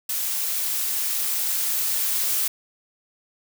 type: noise with level ramp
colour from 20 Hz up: blue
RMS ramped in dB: -26 to -23 dBFS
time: 0.09-2.48 s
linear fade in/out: 5 ms
effects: none